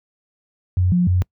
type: tone with pitch steps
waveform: sine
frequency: 90.9 / 177.4 / 90.7 Hz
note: F#2 / F3 / F#2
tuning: -30 / +27 / -34 cents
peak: -13 dBFS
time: 0.77-1.22 s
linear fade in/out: 0 ms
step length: 150 ms
effects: noise-tail reverb RT60 0.1 s tail -26 dB re dry + high-pass 60 Hz 12 dB/octave